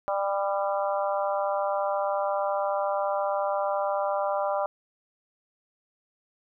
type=harmonic tone with a mistuned harmonic; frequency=198.4 Hz; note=G3; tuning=21 cents sharp; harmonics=3 / 4 / 5 / 6 / 7; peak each=-27 / -30 / -33 / -34 / -38 dBFS; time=0.08-4.66 s; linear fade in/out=0 ms; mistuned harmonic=7; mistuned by=-25 cents; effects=none